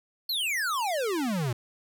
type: exponential sweep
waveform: square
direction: down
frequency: 4435 to 113.2 Hz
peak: -27 dBFS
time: 0.29-1.53 s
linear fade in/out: 5 ms
effects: none